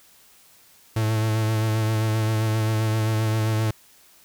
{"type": "tone with vibrato", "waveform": "45% pulse", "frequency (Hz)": 109.8, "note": "A2", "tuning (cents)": -3, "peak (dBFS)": -20, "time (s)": [0.96, 3.71], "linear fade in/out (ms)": 5, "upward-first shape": "sine", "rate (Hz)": 7.6, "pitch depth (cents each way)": 29, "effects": ["white hiss -54 dBFS RMS until 4.24 s"]}